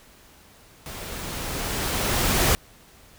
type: noise with level ramp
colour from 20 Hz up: pink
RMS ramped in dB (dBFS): -37 to -19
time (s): 0.86-2.55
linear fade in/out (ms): 0
effects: pink hiss -52 dBFS RMS until 3.18 s